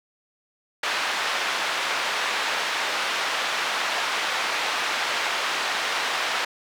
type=band-pass noise; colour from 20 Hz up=pink; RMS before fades=-26 dBFS; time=0.83-6.45 s; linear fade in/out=5 ms; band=900 to 3900 Hz; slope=12 dB/octave; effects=none